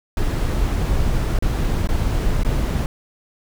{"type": "noise with dropouts", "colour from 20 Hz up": "brown", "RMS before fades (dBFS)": -19, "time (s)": [0.17, 2.86], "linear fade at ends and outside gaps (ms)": 1, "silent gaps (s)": [[1.388, 1.424], [1.873, 1.889], [2.434, 2.448]], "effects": []}